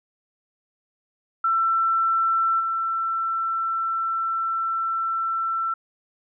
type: tone with level steps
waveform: sine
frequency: 1340 Hz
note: E6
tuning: 28 cents sharp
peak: -18 / -22 dBFS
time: 1.44-5.74 s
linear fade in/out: 5 ms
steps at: 2.59 s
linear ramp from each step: 20 ms
effects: none

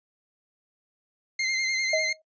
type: tone with vibrato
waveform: sawtooth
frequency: 2093 Hz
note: C7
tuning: in tune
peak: -21 dBFS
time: 1.39-2.13 s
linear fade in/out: 5 ms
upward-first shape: sine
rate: 10 Hz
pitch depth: 34 cents each way
type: tone with exponential decay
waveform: sine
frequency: 630 Hz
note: D#5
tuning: 21 cents sharp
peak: -20 dBFS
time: 1.93-2.22 s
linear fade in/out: 5 ms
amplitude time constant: 61 ms
effects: noise-tail reverb RT60 0.1 s tail -18 dB re dry + resampled to 16000 Hz

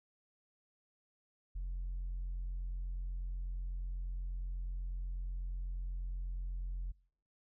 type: tone with tanh clipping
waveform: triangle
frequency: 44.11 Hz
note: F1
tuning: 18 cents sharp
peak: -37 dBFS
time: 1.55-6.92 s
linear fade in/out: 10 ms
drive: 6 dB
effects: noise-tail reverb RT60 0.7 s tail -26 dB re dry

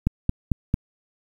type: click train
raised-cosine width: 5 ms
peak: -7 dBFS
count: 4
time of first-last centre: 0.07-0.741 s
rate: 4.47 Hz
effects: 8-bit

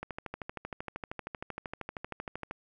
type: click train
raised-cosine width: 0.5 ms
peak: -22 dBFS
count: 33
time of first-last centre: 0.03-2.511 s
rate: 12.9 Hz
effects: none

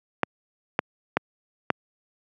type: clicks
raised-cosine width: 0.5 ms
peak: -4 dBFS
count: 4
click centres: 0.233 / 0.791 / 1.17 / 1.703 s
effects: high-pass 150 Hz 12 dB/octave

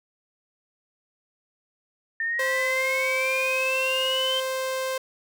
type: exponential sweep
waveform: sine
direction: up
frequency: 1805 to 3136 Hz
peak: -24 dBFS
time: 2.2-4.4 s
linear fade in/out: 2 ms
type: tone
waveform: sawtooth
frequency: 523.3 Hz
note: C5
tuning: in tune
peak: -22 dBFS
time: 2.39-4.98 s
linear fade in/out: 5 ms
effects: none

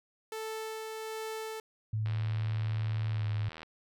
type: tone with tremolo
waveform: sawtooth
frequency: 440 Hz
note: A4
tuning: in tune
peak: -32 dBFS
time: 0.32-1.6 s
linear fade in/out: 2 ms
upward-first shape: sine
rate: 1.3 Hz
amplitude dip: 25%
type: tone with pitch glide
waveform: sine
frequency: 108.5 to 105.17 Hz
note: A2 to G#2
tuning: -24 to +22 cents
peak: -29 dBFS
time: 1.93-3.49 s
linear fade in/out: 5 ms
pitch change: -54 cents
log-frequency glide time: 3.12-3.26 s
type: click train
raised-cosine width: 0.3 ms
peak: -29 dBFS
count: 127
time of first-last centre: 2.06-3.631 s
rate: 80.2 Hz
effects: none

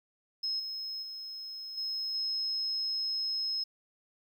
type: tone with level steps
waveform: triangle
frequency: 5160 Hz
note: E8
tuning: 38 cents flat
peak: -27 / -34 / -38 / -30 / -27 dBFS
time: 0.43-3.64 s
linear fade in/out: 10 ms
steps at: 0.59 / 1.02 / 1.77 / 2.14 s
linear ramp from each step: 10 ms
effects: tanh soft clip ceiling -28 dBFS + 11-bit

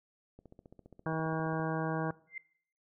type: click train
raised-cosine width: 2 ms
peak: -39 dBFS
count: 19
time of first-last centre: 0.39-1.598 s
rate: 14.9 Hz
type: harmonic tone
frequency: 160 Hz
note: D#3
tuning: 49 cents sharp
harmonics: 1 / 2 / 3 / 4 / 5 / 6 / 7 / 9 / 10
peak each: -35 / -38 / -40 / -41 / -42 / -43 / -43 / -45 / -45 dBFS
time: 1.06-2.11 s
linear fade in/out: 2 ms
type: tone with exponential growth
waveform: sine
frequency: 2088 Hz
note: C7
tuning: 4 cents flat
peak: -35 dBFS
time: 2.27-2.38 s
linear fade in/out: 5 ms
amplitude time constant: 22 ms
effects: noise-tail reverb RT60 0.6 s tail -20 dB re dry

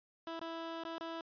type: tone with dropouts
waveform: 15% pulse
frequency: 329.6 Hz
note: E4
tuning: in tune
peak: -34 dBFS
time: 0.27-1.21 s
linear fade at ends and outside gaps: 1 ms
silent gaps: 0.394-0.413 / 0.837-0.85 / 0.982-1.009 s
effects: resampled to 11025 Hz

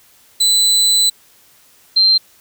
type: tone pair in turn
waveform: 30% pulse / sine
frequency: 4000 / 4148 Hz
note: B7 / C8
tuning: +21 / -16 cents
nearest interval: minor second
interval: 63 cents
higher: second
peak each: -8 dBFS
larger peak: neither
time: 0.4-1.1 / 1.96-2.18 s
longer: first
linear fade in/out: 10 ms
effects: white hiss -50 dBFS RMS until 2.4 s

